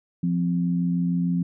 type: tone pair together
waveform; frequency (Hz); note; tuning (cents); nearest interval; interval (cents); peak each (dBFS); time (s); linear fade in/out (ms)
sine; 173.86 / 260.5; F3 / C4; -7 / -7; perfect fifth; 700; -21 / -28; 0.23-1.43; 5
effects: none